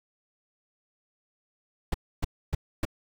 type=noise bursts; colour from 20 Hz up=brown; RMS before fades=-25 dBFS; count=4; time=1.92-2.852 s; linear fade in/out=5 ms; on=23 ms; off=280 ms; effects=none